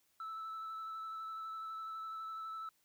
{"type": "tone with vibrato", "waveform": "sine", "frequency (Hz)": 1314, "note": "E6", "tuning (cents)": -6, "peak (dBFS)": -39, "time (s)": [0.2, 2.69], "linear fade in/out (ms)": 2, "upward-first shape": "square", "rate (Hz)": 12, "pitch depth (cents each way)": 11, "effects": ["tanh soft clip ceiling -40 dBFS", "white hiss -75 dBFS RMS until 2.84 s"]}